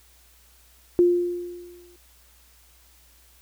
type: tone with exponential decay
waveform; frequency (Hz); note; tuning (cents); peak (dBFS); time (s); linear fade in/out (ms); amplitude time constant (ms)
sine; 351.5; F4; +11; -12; 0.99-1.96; 0; 210
effects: added 60 Hz sine -57 dBFS peak until 3.41 s + white hiss -57 dBFS RMS until 3.41 s